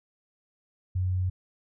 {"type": "tone", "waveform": "sine", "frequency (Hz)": 92, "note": "F#2", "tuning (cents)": -9, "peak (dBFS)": -24, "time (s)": [0.95, 1.3], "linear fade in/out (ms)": 10, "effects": []}